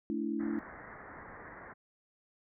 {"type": "chord", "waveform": "sine", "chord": "A suspended fourth", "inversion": "none", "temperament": "equal with one note detuned", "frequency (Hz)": [220, 288, 329.6], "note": ["A3", "D4", "E4"], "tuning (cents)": [0, -34, 0], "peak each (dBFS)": -36, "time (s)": [0.1, 0.59], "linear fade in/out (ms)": 0}
{"type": "low-pass noise", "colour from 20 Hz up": "white", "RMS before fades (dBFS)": -49, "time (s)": [0.39, 1.74], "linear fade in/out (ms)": 20, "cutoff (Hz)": 2000, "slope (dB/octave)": 96}
{"effects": []}